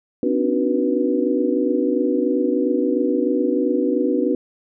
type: tone cluster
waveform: sine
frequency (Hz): 255 / 282 / 305 / 371.4 / 487.1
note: C4 / C#4 / D#4 / F#4 / B4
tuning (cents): -44 / +30 / -34 / +7 / -24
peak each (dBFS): -23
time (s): 0.23-4.35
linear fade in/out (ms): 2
effects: none